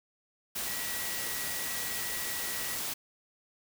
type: tone in noise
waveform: sine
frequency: 1927 Hz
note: B6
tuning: 43 cents flat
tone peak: -42 dBFS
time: 0.66-2.76 s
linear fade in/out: 10 ms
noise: white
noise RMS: -35 dBFS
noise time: 0.55-2.94 s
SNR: -10 dB
effects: none